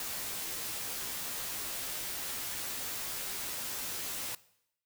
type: noise with comb filter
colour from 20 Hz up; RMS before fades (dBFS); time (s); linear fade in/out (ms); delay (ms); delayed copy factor
white; -38; 0-4.35; 2; 14; -0.65
effects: noise-tail reverb RT60 0.8 s tail -20 dB re dry